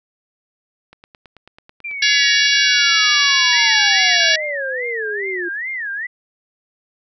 click train, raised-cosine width 0.3 ms, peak -26 dBFS, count 32, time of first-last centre 0.93-4.314 s, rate 9.16 Hz
sine exponential sweep, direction down, 2398 to 344.3 Hz, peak -24 dBFS, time 1.84-5.49 s, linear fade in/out 10 ms
harmonic tone, 564 Hz, C#5, 30 cents sharp, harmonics 3 / 4 / 5 / 6 / 7 / 8 / 9 / 10, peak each -18 / -19 / -20 / -21 / -21 / -22 / -23 / -23 dBFS, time 2.02-4.36 s, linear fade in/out 5 ms
sine tone with vibrato, 1837 Hz, A#6, 26 cents flat, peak -22 dBFS, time 3.52-6.07 s, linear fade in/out 10 ms, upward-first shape sine, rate 2.4 Hz, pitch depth 250 cents each way
effects none

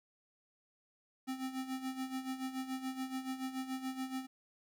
square tone with tremolo, 261.6 Hz, C4, in tune, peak -36 dBFS, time 1.27-4.27 s, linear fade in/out 20 ms, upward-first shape sine, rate 7 Hz, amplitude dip 70%, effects 12-bit

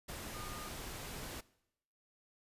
sine tone in noise, 1218 Hz, D#6, 37 cents flat, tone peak -49 dBFS, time 0.34-0.69 s, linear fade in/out 10 ms, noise pink, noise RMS -45 dBFS, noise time 0.08-1.41 s, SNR -7 dB, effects noise-tail reverb RT60 0.8 s tail -21 dB re dry + resampled to 32000 Hz

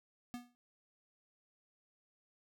square tone with exponential decay, 243.4 Hz, B3, 25 cents flat, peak -39 dBFS, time 0.34-0.55 s, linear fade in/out 0 ms, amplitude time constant 44 ms, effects none

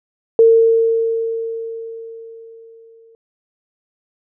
sine tone with exponential decay, 454.6 Hz, A#4, 43 cents flat, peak -5 dBFS, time 0.39-3.15 s, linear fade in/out 1 ms, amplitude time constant 600 ms, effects none

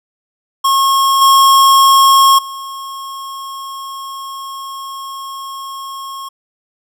square tone with level steps, 1086 Hz, C#6, 36 cents flat, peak -10 / -6 / -25 dBFS, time 0.64-6.29 s, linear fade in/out 10 ms, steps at 1.21 / 2.38 s, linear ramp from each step 10 ms, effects none

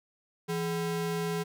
square ring-modulated tone, 293.7 Hz, D4, in tune, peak -27 dBFS, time 0.48-1.44 s, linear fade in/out 20 ms, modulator 126 Hz, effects none

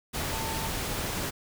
sine tone in noise, 893 Hz, A5, 25 cents sharp, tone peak -37 dBFS, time 0.31-0.69 s, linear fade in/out 20 ms, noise pink, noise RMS -32 dBFS, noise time 0.13-1.31 s, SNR -8 dB, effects none

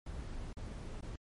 brown noise with dropouts, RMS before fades -43 dBFS, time 0.06-1.16 s, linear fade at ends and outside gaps 5 ms, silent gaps 0.53-0.568 / 1.009-1.024 s, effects MP3 48 kbps

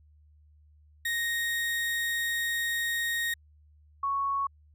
35% pulse / sine tone pair in turn, 1864.7 / 1108.8 Hz, A#6 / C#6, 0 / 0 cents, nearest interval major sixth, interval 900 cents, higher first, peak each -26 dBFS, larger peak neither, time 1.05-3.34 / 4.03-4.47 s, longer first, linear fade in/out 5 ms, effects added 75 Hz sine -56 dBFS peak until 4.74 s

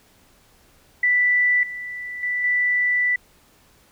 sine tone with level steps, 1975.5 Hz, B6, in tune, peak -15 / -29 / -21 / -17 dBFS, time 1.03-3.16 s, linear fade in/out 5 ms, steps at 1.63 / 2.23 / 2.44 s, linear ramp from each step 2 ms, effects pink hiss -56 dBFS RMS until 3.91 s

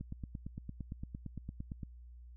click train, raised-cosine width 5 ms, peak -29 dBFS, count 17, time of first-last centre 0.01-1.832 s, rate 8.78 Hz, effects added 60 Hz sine -50 dBFS peak until 2.36 s

